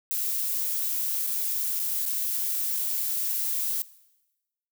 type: noise with dropouts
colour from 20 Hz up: violet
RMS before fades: -28 dBFS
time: 0.11-3.82 s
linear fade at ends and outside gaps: 0 ms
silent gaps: 1.267-1.272 / 1.793-1.798 / 2.054-2.062 s
effects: noise-tail reverb RT60 1.0 s tail -19 dB re dry